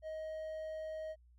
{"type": "tone", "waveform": "triangle", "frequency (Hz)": 629, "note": "D#5", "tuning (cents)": 19, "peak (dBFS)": -38, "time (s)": [0.02, 1.16], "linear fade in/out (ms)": 50, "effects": ["added 60 Hz sine -61 dBFS peak until 1.38 s"]}